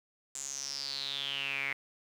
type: tone with band-pass filter sweep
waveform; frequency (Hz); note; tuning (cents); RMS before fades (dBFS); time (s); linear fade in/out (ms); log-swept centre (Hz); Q
sawtooth; 138.59; C#3; 0; -37; 0.35-1.73; 2; 7500 to 2100; 9.2
effects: 10-bit